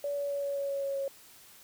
sine tone with pitch steps, 572 / 568.7 / 565.4 / 562.2 / 558.9 / 555.7 / 552.5 / 549.3 Hz, D5 / C#5 / C#5 / C#5 / C#5 / C#5 / C#5 / C#5, -46 / +44 / +34 / +24 / +14 / +4 / -6 / -16 cents, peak -30 dBFS, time 0.04-1.08 s, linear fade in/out 2 ms, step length 130 ms, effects white hiss -55 dBFS RMS until 1.63 s

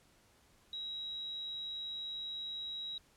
sine tone, 3850 Hz, B7, 45 cents flat, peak -39 dBFS, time 0.73-2.98 s, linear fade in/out 2 ms, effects pink hiss -67 dBFS RMS until 3.16 s + low-pass 12000 Hz 12 dB/octave

